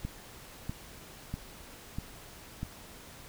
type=click train; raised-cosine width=5 ms; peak=-22 dBFS; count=5; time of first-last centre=0.05-2.631 s; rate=1.55 Hz; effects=pink hiss -50 dBFS RMS until 3.28 s